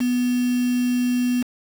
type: tone with quantisation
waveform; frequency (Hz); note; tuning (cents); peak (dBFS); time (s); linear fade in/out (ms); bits
sine; 246.9; B3; 0; -18; 0-1.43; 10; 5
effects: none